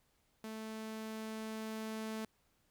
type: tone with level ramp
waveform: sawtooth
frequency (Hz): 219.5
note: A3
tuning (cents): -4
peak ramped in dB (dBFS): -39 to -35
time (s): 0.44-2.25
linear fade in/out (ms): 2
effects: pink hiss -75 dBFS RMS until 2.7 s